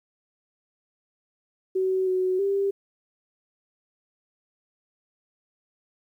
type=tone with pitch steps; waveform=sine; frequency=376.5 / 370.9 / 395.7 Hz; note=F#4 / F#4 / G4; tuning=+30 / +4 / +16 cents; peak=-21 dBFS; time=1.75-2.71 s; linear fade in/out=10 ms; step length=320 ms; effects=10-bit